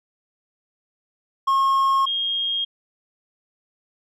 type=tone pair in turn; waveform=triangle / sine; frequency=1082 / 3242 Hz; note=C#6 / G#7; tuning=-42 / -42 cents; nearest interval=octave + perfect fifth; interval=1900 cents; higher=second; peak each=-14 / -21 dBFS; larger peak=first; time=1.47-2.06 / 2.06-2.65 s; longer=neither; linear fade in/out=10 ms; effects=none